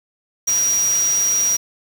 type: tone in noise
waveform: sine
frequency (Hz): 5750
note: F8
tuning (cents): +50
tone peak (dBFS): -15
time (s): 0.47-1.57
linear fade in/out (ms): 10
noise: white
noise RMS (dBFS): -28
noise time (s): 0.47-1.57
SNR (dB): +10
effects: none